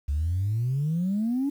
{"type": "exponential sweep", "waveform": "sine", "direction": "up", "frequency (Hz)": [68.8, 289.7], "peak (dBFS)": -22, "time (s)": [0.08, 1.5], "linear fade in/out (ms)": 10, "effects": ["tanh soft clip ceiling -19 dBFS", "9-bit"]}